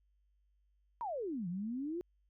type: exponential two-way sweep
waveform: sine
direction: down then up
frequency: 987.8 to 167.9 to 364.8 Hz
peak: -36 dBFS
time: 1.01-2.01 s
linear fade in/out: 0 ms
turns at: 1.48 s
effects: added 50 Hz sine -70 dBFS peak until 2.29 s